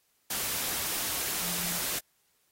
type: tone in noise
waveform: sine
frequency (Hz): 174.61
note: F3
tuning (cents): 0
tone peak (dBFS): -42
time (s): 1.42-1.79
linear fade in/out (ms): 5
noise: white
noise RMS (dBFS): -32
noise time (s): 0.3-1.99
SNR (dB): -13
effects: white hiss -71 dBFS RMS until 2.51 s + AAC 48 kbps